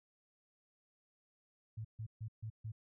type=tone bursts; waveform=sine; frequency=110 Hz; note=A2; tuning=in tune; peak=-40 dBFS; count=5; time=1.77-2.72 s; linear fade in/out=10 ms; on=78 ms; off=140 ms; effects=none